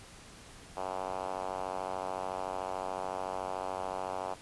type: tone with band-pass filter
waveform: 5% pulse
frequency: 93.7 Hz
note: F#2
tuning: 22 cents sharp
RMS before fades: -37 dBFS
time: 0.76-4.35 s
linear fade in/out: 20 ms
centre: 770 Hz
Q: 1.8
effects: pink hiss -52 dBFS RMS until 4.41 s + resampled to 24000 Hz